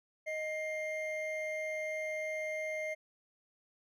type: tone pair together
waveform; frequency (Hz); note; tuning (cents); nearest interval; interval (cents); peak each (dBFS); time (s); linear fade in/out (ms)
triangle; 623 / 2113; D#5 / C7; +2 / +16; octave + major sixth; 2114; -35 / -37; 0.26-2.95; 20
effects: none